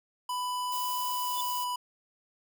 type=tone with pitch glide; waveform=square; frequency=994 to 988.3 Hz; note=B5 to B5; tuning=+11 to +1 cents; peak=-31 dBFS; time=0.29-1.76 s; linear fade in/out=5 ms; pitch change=-10 cents; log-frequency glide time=1.03-1.47 s
type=noise; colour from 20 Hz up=violet; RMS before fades=-38 dBFS; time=0.71-1.65 s; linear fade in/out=20 ms
type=tone with exponential growth; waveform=sawtooth; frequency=3493 Hz; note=A7; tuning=13 cents flat; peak=-30 dBFS; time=1.3-1.41 s; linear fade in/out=5 ms; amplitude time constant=23 ms
effects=none